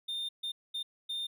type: tone bursts at uneven times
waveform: triangle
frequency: 3625 Hz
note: A#7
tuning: 49 cents flat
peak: -32 dBFS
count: 4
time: 0.08-0.29 / 0.43-0.52 / 0.74-0.83 / 1.09-1.27 s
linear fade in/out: 10 ms
effects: none